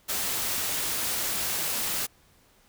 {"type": "noise", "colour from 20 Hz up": "white", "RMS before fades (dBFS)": -29, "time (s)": [0.08, 2.07], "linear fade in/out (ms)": 20, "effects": ["pink hiss -61 dBFS RMS until 2.68 s"]}